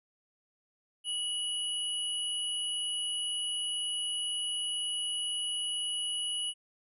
sine tone pair together, 2931 / 9859 Hz, F#7 / D#9, -17 / -17 cents, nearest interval octave + major sixth, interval 2100 cents, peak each -32 / -37 dBFS, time 1.04-6.54 s, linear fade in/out 50 ms, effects none

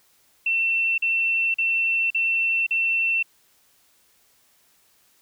sine tone bursts, 2694 Hz, E7, 37 cents sharp, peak -19 dBFS, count 5, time 0.46-3.228 s, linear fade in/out 5 ms, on 520 ms, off 42 ms, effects white hiss -61 dBFS RMS until 5.21 s

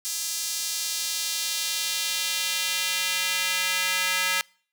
square tone with high-pass filter sweep, 184.2 Hz, F#3, 7 cents flat, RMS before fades -27 dBFS, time 0.05-4.41 s, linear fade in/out 0 ms, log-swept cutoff 5800 to 1900 Hz, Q 1.2, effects noise-tail reverb RT60 0.5 s tail -26 dB re dry

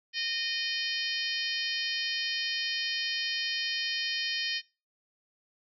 harmonic tone, 615 Hz, D#5, 20 cents flat, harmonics 3 / 4 / 5 / 6 / 7 / 8 / 9, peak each -36 / -36 / -35 / -42 / -37 / -37 / -40 dBFS, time 0.13-4.62 s, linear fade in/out 50 ms, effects noise-tail reverb RT60 0.3 s tail -22 dB re dry

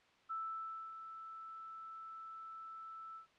sine tone with ADSR envelope, 1320 Hz, E6, 2 cents sharp, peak -38 dBFS, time 0.29-3.27 s, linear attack 22 ms, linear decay 610 ms, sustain -9 dB, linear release 110 ms, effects white hiss -68 dBFS RMS until 3.38 s + low-pass 3000 Hz 12 dB/octave

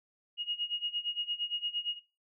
sine tone with tremolo, 2874 Hz, F7, 49 cents sharp, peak -28 dBFS, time 0.37-2 s, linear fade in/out 50 ms, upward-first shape sine, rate 8.7 Hz, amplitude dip 90%, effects noise-tail reverb RT60 0.3 s tail -18 dB re dry

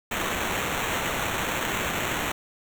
white noise with sample-and-hold, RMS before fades -28 dBFS, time 0.11-2.32 s, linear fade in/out 5 ms, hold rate 4900 Hz, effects none

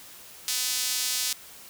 sawtooth tone with high-pass filter, 252.3 Hz, B3, 37 cents sharp, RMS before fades -28 dBFS, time 0.48-1.33 s, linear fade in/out 2 ms, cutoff 4800 Hz, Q 0.96, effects white hiss -47 dBFS RMS until 1.69 s

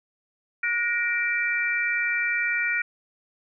sine tone cluster, 1446 / 1875 / 2344 Hz, F#6 / A#6 / D7, -40 / +10 / -4 cents, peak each -27 / -27 / -26 dBFS, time 0.63-2.82 s, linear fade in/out 5 ms, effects none

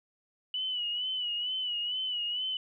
sine tone with vibrato, 2957 Hz, F#7, 2 cents flat, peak -30 dBFS, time 0.54-2.57 s, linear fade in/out 2 ms, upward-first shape sine, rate 2.2 Hz, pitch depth 61 cents each way, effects none

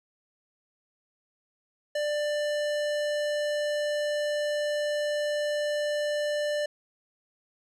sine tone with hard clipping, 592 Hz, D5, 14 cents sharp, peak -28 dBFS, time 1.95-6.66 s, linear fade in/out 5 ms, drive 18 dB, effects none

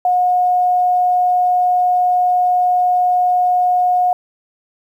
sine tone, 723 Hz, F#5, 40 cents flat, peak -11 dBFS, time 0.05-4.13 s, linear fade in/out 2 ms, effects 8-bit

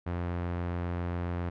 sawtooth tone with low-pass filter, 87.31 Hz, F2, in tune, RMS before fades -33 dBFS, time 0.06-1.5 s, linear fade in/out 10 ms, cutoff 1800 Hz, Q 0.84, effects none

